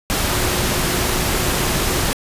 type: tone in noise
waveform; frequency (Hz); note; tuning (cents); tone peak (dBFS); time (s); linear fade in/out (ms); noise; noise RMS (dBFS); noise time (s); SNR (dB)
sine; 362.5; F#4; -35; -28; 0.3-2.04; 0; pink; -19; 0.1-2.13; -12
effects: resampled to 32000 Hz